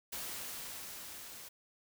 white noise with level ramp, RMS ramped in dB -41 to -50 dBFS, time 0.12-1.49 s, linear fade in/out 10 ms, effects none

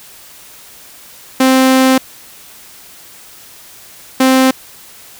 sawtooth tone pair in turn, 261.6 / 261.6 Hz, C4 / C4, 0 / 0 cents, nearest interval unison, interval 0 cents, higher neither, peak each -3 dBFS, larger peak neither, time 1.4-1.98 / 4.2-4.51 s, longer first, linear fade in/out 5 ms, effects white hiss -38 dBFS RMS until 5.19 s

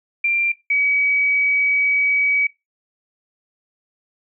sine tone pair in turn, 2372 / 2272 Hz, D7 / C#7, +17 / +42 cents, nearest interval minor second, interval 75 cents, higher first, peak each -15 dBFS, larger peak neither, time 0.24-0.52 / 0.7-2.47 s, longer second, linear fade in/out 5 ms, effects noise-tail reverb RT60 0.2 s tail -19 dB re dry

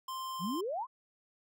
square tone, 1046.5 Hz, C6, in tune, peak -38 dBFS, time 0.08-0.61 s, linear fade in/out 5 ms
sine exponential sweep, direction up, 154.6 to 1108.7 Hz, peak -33 dBFS, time 0.39-0.87 s, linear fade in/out 50 ms
effects none

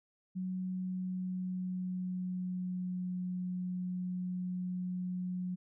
sine tone with pitch glide, 185 to 181.51 Hz, F#3 to F#3, 0 to -33 cents, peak -34 dBFS, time 0.35-5.56 s, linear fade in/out 20 ms, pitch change -33 cents, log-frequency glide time 0.55-3.14 s, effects none

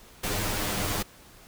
pink noise with comb filter, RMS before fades -29 dBFS, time 0.23-1.03 s, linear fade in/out 10 ms, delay 9.8 ms, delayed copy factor +0.65, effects pink hiss -52 dBFS RMS until 1.47 s

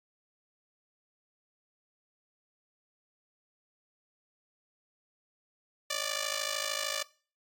5% pulse ring-modulated tone, 587.3 Hz, D5, in tune, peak -17 dBFS, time 5.9-7.03 s, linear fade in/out 2 ms, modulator 26.6 Hz, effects noise-tail reverb RT60 0.4 s tail -21 dB re dry + AAC 64 kbps

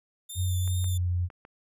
5% pulse tone with vibrato, 3583 Hz, A7, 31 cents sharp, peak -30 dBFS, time 0.29-0.98 s, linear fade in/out 10 ms, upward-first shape triangle, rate 2.5 Hz, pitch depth 39 cents each way
sine tone with pitch glide, 90.5 to 88.69 Hz, F#2 to F2, -38 to +27 cents, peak -24 dBFS, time 0.35-1.29 s, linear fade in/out 50 ms, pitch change -35 cents, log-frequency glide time 0.81-1.1 s
clicks, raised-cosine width 0.5 ms, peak -32 dBFS, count 4, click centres 0.677 / 0.843 / 1.302 / 1.451 s
effects resampled to 32000 Hz

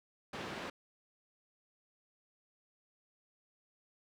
pink band-pass noise, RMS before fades -43 dBFS, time 0.33-0.7 s, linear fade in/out 5 ms, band 170 to 3300 Hz, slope 12 dB/octave, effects none

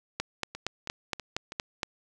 two click trains, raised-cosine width 0.2 ms, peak -21 / -12 dBFS, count 4 / 8, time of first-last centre 0.55-1.521 / 0.2-1.832 s, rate 3.09 / 4.29 Hz, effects none

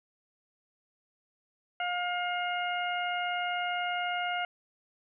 harmonic tone, 711 Hz, F5, 31 cents sharp, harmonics 1 / 2 / 3 / 4, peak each -32 / -35 / -37 / -38 dBFS, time 1.8-4.45 s, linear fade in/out 2 ms, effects none

